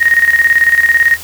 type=tone with tremolo; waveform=sine; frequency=1864.7 Hz; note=A#6; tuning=in tune; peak=-4 dBFS; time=0-1.17 s; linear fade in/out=20 ms; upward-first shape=square; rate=18 Hz; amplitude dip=65%; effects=added 83 Hz sine -38 dBFS peak until 1.23 s + white hiss -30 dBFS RMS until 1.23 s